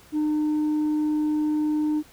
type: tone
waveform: sine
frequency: 303.6 Hz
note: D#4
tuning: 42 cents flat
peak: -18 dBFS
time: 0.12-2.03 s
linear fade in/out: 50 ms
effects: tanh soft clip ceiling -20 dBFS + pink hiss -52 dBFS RMS until 2.12 s